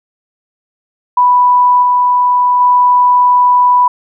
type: tone with level steps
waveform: sine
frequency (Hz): 987.8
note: B5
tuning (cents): 0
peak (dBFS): -5 / -7 / -5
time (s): 1.17-3.88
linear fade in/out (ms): 5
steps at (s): 1.82 / 2.6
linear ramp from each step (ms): 10
effects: none